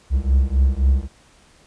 triangle beating tone pair, 64.8 / 68.6 Hz, C2 / C#2, -16 / -17 cents, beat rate 3.8 Hz, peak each -15 dBFS, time 0.1-1.08 s, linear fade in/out 50 ms, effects pink hiss -53 dBFS RMS until 1.66 s + resampled to 22050 Hz

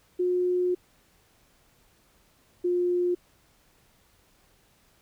sine tone pair in turn, 360 / 355 Hz, F#4 / F4, -47 / +28 cents, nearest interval unison, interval 25 cents, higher first, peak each -22 dBFS, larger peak neither, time 0.19-0.75 / 2.64-3.15 s, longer first, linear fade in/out 10 ms, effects pink hiss -63 dBFS RMS until 5.01 s

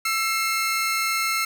sawtooth tone pair together, 1330.3 / 2143 Hz, E6 / C7, +15 / +41 cents, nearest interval minor sixth, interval 826 cents, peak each -21 dBFS, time 0.05-1.45 s, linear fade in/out 5 ms, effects none

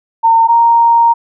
sine tone pair in turn, 911 / 930.7 Hz, A#5 / A#5, -40 / -3 cents, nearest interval unison, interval 37 cents, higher second, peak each -5 dBFS, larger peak neither, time 0.23-0.48 / 0.48-1.14 s, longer second, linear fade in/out 20 ms, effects none

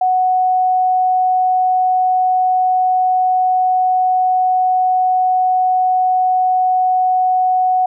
sine tone, 740 Hz, F#5, in tune, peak -11 dBFS, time 0.01-7.86 s, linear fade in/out 5 ms, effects none

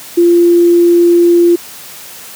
sine tone, 345.1 Hz, F4, 21 cents flat, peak -4 dBFS, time 0.17-1.56 s, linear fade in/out 10 ms, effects white hiss -31 dBFS RMS until 2.35 s + high-pass 100 Hz 12 dB/octave

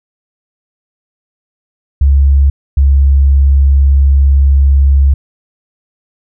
sine tone pair in turn, 69.3 / 68.9 Hz, C#2 / C#2, 0 / -10 cents, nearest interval unison, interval 10 cents, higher first, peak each -4 dBFS, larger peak neither, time 2.01-2.5 / 2.77-5.14 s, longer second, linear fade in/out 5 ms, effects none

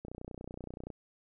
click train, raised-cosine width 2 ms, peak -29 dBFS, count 27, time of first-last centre 0.05-0.902 s, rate 30.5 Hz, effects none

